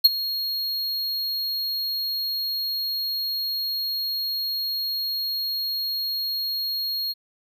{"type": "tone with ADSR envelope", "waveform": "square", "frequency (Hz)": 4275, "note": "C8", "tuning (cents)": 36, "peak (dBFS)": -8, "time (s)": [0.04, 7.14], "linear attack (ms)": 13, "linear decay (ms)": 25, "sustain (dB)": -17, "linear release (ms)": 31, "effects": []}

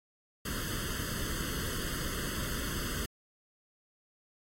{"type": "noise with comb filter", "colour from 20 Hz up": "pink", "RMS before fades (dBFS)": -36, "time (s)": [0.45, 3.06], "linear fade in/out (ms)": 5, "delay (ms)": 0.63, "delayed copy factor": 0.95, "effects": ["AAC 48 kbps"]}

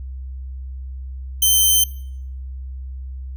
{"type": "tone", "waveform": "5% pulse", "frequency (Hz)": 3098, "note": "G7", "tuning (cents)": -21, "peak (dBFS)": -4, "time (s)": [1.42, 1.84], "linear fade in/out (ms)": 5, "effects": ["noise-tail reverb RT60 0.7 s tail -22 dB re dry", "added 65 Hz sine -28 dBFS peak until 3.36 s"]}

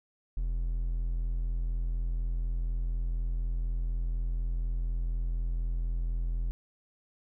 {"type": "tone", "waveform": "triangle", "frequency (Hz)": 42.05, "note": "E1", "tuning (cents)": 35, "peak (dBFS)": -26, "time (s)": [0.37, 6.51], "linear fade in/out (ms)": 0, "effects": []}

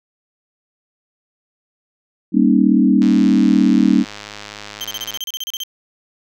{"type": "chord", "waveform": "sine", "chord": "Eb dominant seventh", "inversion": "first", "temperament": "equal with one note detuned", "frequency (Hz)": [196, 233.1, 273.4, 311.1], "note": ["G3", "Bb3", "Db4", "Eb4"], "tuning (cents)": [0, 0, -24, 0], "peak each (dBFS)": [-15, -15, -15, -17], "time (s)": [2.32, 4.05], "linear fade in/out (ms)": 50}
{"type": "click train", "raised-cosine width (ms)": 0.2, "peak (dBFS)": -14, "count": 225, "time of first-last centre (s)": [3.02, 5.174], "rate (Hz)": 104}
{"type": "tone bursts", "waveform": "35% pulse", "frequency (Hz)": 3136, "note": "G7", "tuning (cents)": 0, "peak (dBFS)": -21, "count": 13, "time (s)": [4.81, 5.635], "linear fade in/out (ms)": 0, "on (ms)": 33, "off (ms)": 33}
{"effects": []}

